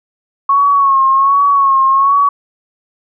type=tone with vibrato; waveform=sine; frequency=1100 Hz; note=C#6; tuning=14 cents flat; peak=-7 dBFS; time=0.49-2.29 s; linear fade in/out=5 ms; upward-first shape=sine; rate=1.3 Hz; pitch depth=49 cents each way; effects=none